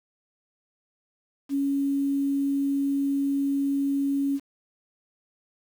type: tone with quantisation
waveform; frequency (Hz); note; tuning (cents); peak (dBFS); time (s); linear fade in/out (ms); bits
sine; 278.4; C#4; +8; -22; 1.49-4.4; 50; 8
effects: none